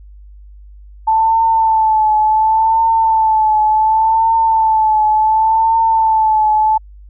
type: tone with vibrato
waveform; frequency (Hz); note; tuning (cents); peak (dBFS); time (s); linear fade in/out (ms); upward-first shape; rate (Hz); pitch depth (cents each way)
sine; 880; A5; 0; -9; 1.07-6.78; 10; triangle; 0.69; 49
effects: added 50 Hz sine -35 dBFS peak until 7.09 s